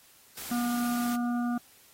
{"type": "noise", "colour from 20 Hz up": "white", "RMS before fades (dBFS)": -40, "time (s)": [0.37, 1.16], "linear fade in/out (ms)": 5}
{"type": "harmonic tone", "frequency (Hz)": 240.8, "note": "B3", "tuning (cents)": -44, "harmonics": [1, 3, 5, 6], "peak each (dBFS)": [-27, -37, -41, -43], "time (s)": [0.51, 1.58], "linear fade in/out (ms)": 5}
{"effects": ["white hiss -58 dBFS RMS until 1.93 s", "AAC 48 kbps"]}